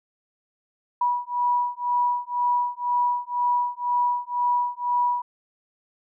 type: beating tone pair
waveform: sine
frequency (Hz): 973 / 975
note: B5 / B5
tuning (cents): -26 / -23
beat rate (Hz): 2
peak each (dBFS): -24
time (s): 1.01-5.22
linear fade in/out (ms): 5
effects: none